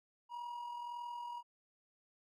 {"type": "tone with amplitude modulation", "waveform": "triangle", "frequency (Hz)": 958, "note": "A#5", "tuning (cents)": 47, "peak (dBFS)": -38, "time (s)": [0.29, 1.43], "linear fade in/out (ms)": 50, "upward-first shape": "sine", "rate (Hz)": 41.7, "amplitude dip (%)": 45, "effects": []}